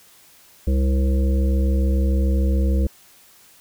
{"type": "harmonic tone with a mistuned harmonic", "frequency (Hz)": 66.9, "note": "C2", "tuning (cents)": 39, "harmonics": [1, 3, 5, 7, 8], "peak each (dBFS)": [-16, -26, -30, -33, -34], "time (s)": [0.67, 2.87], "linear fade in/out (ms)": 5, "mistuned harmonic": 5, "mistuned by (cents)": -54, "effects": ["white hiss -51 dBFS RMS until 3.6 s"]}